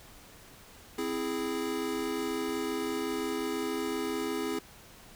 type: chord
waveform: square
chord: C augmented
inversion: none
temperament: equal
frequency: 261.6 / 329.6 / 415.3 Hz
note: C4 / E4 / G#4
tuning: 0 / 0 / 0 cents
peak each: -37 / -36 / -35 dBFS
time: 0.98-4.59 s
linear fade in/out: 5 ms
effects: pink hiss -53 dBFS RMS until 5.15 s